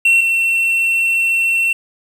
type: tone pair in turn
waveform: triangle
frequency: 2718 / 2707 Hz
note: F7 / E7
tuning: -48 / +45 cents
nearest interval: unison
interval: 7 cents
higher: first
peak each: -7 / -11 dBFS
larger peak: first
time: 0.05-0.21 / 0.21-1.73 s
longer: second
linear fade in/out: 5 ms
effects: 7-bit